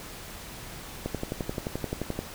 click train, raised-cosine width 2 ms, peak -16 dBFS, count 14, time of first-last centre 1.06-2.19 s, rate 11.5 Hz, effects pink hiss -42 dBFS RMS until 2.34 s

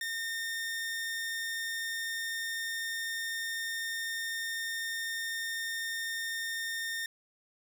sawtooth tone, 1824 Hz, A#6, 38 cents flat, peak -30 dBFS, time 0.01-7.06 s, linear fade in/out 2 ms, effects none

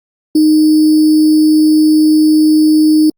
sine tone with sample-and-hold, 308.8 Hz, D#4, 13 cents flat, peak -5 dBFS, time 0.35-3.1 s, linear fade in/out 5 ms, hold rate 4900 Hz, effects Opus 24 kbps

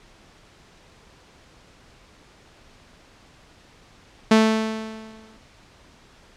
sawtooth tone with exponential decay, 220 Hz, A3, in tune, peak -7 dBFS, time 4.31-5.37 s, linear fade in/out 5 ms, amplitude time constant 230 ms, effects pink hiss -52 dBFS RMS until 6.36 s + low-pass 6000 Hz 12 dB/octave

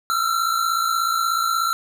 square tone pair together, 1306.4 / 1363 Hz, E6 / F6, -16 / -43 cents, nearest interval minor second, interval 73 cents, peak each -25 / -21 dBFS, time 0.1-1.73 s, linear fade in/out 0 ms, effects none

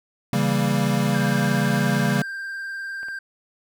square chord, C# diminished seventh, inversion none, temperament equal, 138.59 / 164.81 / 196 / 233.1 Hz, C#3 / E3 / G3 / Bb3, 0 / 0 / 0 / 0 cents, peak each -24 / -28 / -24 / -26 dBFS, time 0.33-2.22 s, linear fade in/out 2 ms
triangle tone with vibrato, 1582 Hz, G6, 15 cents sharp, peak -27 dBFS, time 1.14-3.19 s, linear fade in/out 5 ms, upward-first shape sine, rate 20 Hz, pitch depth 33 cents each way
clicks, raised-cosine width 0.5 ms, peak -29 dBFS, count 2, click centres 3.031 / 3.085 s
effects none

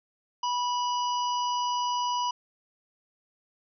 harmonic tone, 980 Hz, B5, 14 cents flat, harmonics 1 / 3 / 5 / 6, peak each -26 / -36 / -40 / -42 dBFS, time 0.43-2.31 s, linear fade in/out 5 ms, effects none

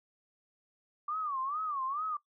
sine tone with vibrato, 1157 Hz, D6, 26 cents flat, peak -32 dBFS, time 1.08-2.17 s, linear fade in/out 5 ms, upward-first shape sine, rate 2.3 Hz, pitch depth 180 cents each way, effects noise-tail reverb RT60 0.1 s tail -19 dB re dry

